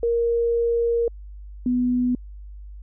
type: tone pair in turn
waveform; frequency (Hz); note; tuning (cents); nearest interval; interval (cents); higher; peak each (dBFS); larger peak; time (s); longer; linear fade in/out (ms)
sine; 468 / 247.9; A#4 / B3; +7 / +7; major seventh; 1100; first; -18; neither; 0.03-1.08 / 1.66-2.15; first; 2
effects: added 50 Hz sine -36 dBFS peak until 2.82 s